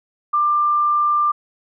sine tone, 1189 Hz, D6, 21 cents sharp, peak -14 dBFS, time 0.33-1.32 s, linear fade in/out 10 ms, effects none

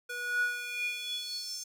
square tone with high-pass filter sweep, 486.2 Hz, B4, 27 cents flat, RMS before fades -35 dBFS, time 0.09-1.64 s, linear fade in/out 10 ms, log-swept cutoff 1000 to 6100 Hz, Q 8.1, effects none

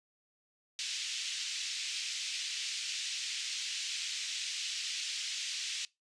pink band-pass noise, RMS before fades -38 dBFS, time 0.79-5.85 s, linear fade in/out 0 ms, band 2600 to 6900 Hz, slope 24 dB/octave, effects noise-tail reverb RT60 0.2 s tail -22 dB re dry + resampled to 22050 Hz

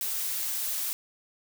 blue noise, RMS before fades -31 dBFS, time 0.01-0.93 s, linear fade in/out 0 ms, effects none

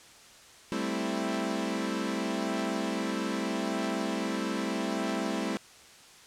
sawtooth chord, A minor seventh, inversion third, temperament equal, 196 / 220 / 261.6 / 329.6 Hz, G3 / A3 / C4 / E4, 0 / 0 / 0 / 0 cents, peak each -31 dBFS, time 0.72-5.57 s, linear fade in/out 0 ms, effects white hiss -53 dBFS RMS until 6.26 s + low-pass 8000 Hz 12 dB/octave

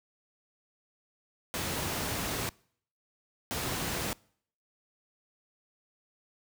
pink noise bursts at uneven times, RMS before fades -33 dBFS, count 2, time 1.54-2.49 / 3.51-4.13 s, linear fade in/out 0 ms, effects noise-tail reverb RT60 0.6 s tail -25 dB re dry + high-pass 60 Hz 12 dB/octave

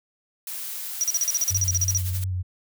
blue noise, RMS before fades -33 dBFS, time 0.47-1.53 s, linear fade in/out 2 ms
sine tone bursts, 5790 Hz, F#8, 38 cents flat, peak -19 dBFS, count 15, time 1.01-1.975 s, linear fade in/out 0 ms, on 27 ms, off 40 ms
blue noise with tremolo, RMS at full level -32 dBFS, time 1.14-2.24 s, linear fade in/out 2 ms, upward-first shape sine, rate 12 Hz, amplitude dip 65%
sine tone with vibrato, 92.5 Hz, F#2, in tune, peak -24 dBFS, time 1.5-2.43 s, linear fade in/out 20 ms, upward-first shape square, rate 3.1 Hz, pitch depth 27 cents each way
effects none

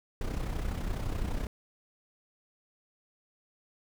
brown noise with amplitude modulation, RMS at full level -30 dBFS, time 0.21-1.47 s, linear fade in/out 2 ms, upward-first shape sine, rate 31.9 Hz, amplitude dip 60%, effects none

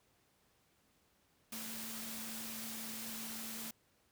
sine tone in noise, 223.7 Hz, A3, 29 cents sharp, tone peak -49 dBFS, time 1.52-3.71 s, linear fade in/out 5 ms, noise white, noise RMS -45 dBFS, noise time 1.52-3.71 s, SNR -7 dB, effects pink hiss -73 dBFS RMS until 4.11 s + high-pass 60 Hz 12 dB/octave

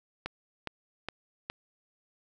click train, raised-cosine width 0.3 ms, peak -18 dBFS, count 4, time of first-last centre 0.26-1.5 s, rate 2.42 Hz, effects none

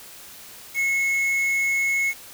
triangle tone with quantisation, 2182 Hz, C#7, 28 cents flat, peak -18 dBFS, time 0.74-2.14 s, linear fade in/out 50 ms, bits 6, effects white hiss -43 dBFS RMS until 2.33 s

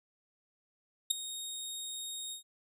20% pulse tone with ADSR envelope, 3729 Hz, A#7, in tune, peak -16 dBFS, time 1.1-2.43 s, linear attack 11 ms, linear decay 5 ms, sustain -17 dB, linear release 110 ms, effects none

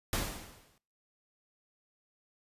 pink noise with exponential decay, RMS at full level -30 dBFS, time 0.13-0.78 s, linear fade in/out 1 ms, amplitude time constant 140 ms, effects noise-tail reverb RT60 0.5 s tail -24 dB re dry + resampled to 32000 Hz

